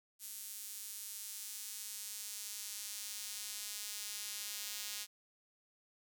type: tone with high-pass filter sweep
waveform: sawtooth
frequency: 207.7 Hz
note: G#3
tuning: in tune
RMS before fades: -45 dBFS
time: 0.19-5.07 s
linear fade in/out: 50 ms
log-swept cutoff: 8800 to 4200 Hz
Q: 0.75
effects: none